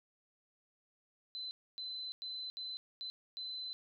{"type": "tone bursts at uneven times", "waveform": "sine", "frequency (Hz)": 4038, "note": "B7", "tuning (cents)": 38, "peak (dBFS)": -40, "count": 6, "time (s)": [[1.35, 1.51], [1.78, 2.12], [2.22, 2.5], [2.57, 2.77], [3.01, 3.1], [3.37, 3.73]], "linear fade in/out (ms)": 0, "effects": []}